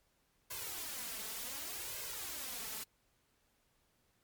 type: noise with flanger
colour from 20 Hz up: white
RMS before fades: -43 dBFS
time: 0.5-2.84 s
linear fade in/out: 10 ms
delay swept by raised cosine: 1.9 to 4.6 ms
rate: 0.67 Hz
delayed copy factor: +0.75
effects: pink hiss -75 dBFS RMS until 4.23 s + MP3 96 kbps